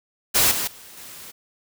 white noise with level steps, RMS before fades -17 / -25 / -44 / -40 dBFS, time 0.34-1.32 s, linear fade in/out 20 ms, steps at 0.51 / 0.67 / 0.97 s, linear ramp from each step 5 ms, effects none

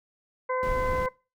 harmonic tone, 511 Hz, C5, 41 cents flat, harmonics 1 / 2 / 3 / 4, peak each -28 / -29 / -39 / -37 dBFS, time 0.49-1.09 s, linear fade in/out 10 ms
brown noise, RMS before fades -32 dBFS, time 0.63-1.06 s, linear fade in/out 0 ms
effects noise-tail reverb RT60 0.3 s tail -22 dB re dry

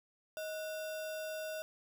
sine tone with sample-and-hold, 628 Hz, D#5, 16 cents sharp, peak -38 dBFS, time 0.37-1.62 s, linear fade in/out 0 ms, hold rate 2100 Hz, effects none

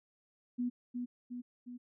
sine tone with echo, 245.1 Hz, B3, 13 cents flat, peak -31 dBFS, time 0.58-0.7 s, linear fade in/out 20 ms, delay 360 ms, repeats 3, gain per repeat -4 dB, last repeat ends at 1.78 s, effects none

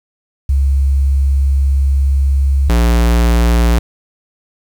sine / square tone pair in turn, 68.5 / 58.59 Hz, C#2 / A#1, -20 / +9 cents, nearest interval minor third, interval 271 cents, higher first, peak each -9 dBFS, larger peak neither, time 0.49-2.69 / 2.69-3.79 s, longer first, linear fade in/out 5 ms, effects 7-bit

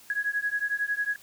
sine beating tone pair, 1661.2 / 1672.2 Hz, G#6 / G#6, 0 / +11 cents, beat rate 11 Hz, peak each -29 dBFS, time 0.1-1.16 s, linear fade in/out 2 ms, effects white hiss -53 dBFS RMS until 1.22 s

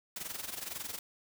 white noise with amplitude modulation, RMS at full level -38 dBFS, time 0.16-0.99 s, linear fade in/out 2 ms, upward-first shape sine, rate 21.9 Hz, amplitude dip 75%, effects none

